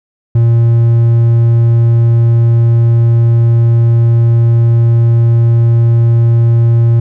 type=tone; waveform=triangle; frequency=116.54 Hz; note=A#2; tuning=in tune; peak=-3 dBFS; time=0.35-7 s; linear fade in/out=5 ms; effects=none